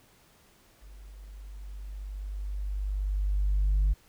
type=tone with level ramp; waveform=sine; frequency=49.43 Hz; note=G1; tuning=15 cents sharp; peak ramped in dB=-46 to -18 dBFS; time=0.81-3.94 s; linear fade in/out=20 ms; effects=tanh soft clip ceiling -19 dBFS + pink hiss -61 dBFS RMS until 4.08 s